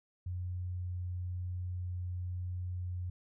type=tone; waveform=sine; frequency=89.9 Hz; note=F#2; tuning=49 cents flat; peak=-35 dBFS; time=0.26-3.1 s; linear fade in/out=5 ms; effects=none